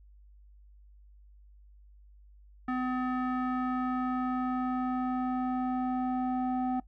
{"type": "tone with low-pass filter sweep", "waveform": "square", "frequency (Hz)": 253.7, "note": "B3", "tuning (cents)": 47, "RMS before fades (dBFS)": -31, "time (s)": [2.68, 6.8], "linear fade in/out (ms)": 5, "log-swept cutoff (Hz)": [1500, 870], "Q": 2.6, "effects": ["noise-tail reverb RT60 0.1 s tail -19 dB re dry", "added 50 Hz sine -53 dBFS peak until 6.87 s"]}